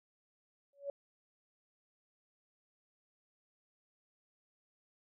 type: tone with exponential growth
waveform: sine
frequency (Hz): 563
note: C#5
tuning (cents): +27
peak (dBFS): -33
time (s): 0.73-0.9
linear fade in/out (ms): 2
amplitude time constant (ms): 35
effects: none